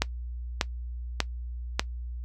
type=click train; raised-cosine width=0.2 ms; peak=-5 dBFS; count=4; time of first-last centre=0.02-1.795 s; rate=1.69 Hz; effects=noise-tail reverb RT60 0.1 s tail -19 dB re dry + added 60 Hz sine -33 dBFS peak until 2.24 s